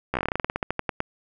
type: slowing click train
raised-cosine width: 0.5 ms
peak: -9 dBFS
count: 19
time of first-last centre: 0.14-1.004 s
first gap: 14 ms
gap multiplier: 1.13
effects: none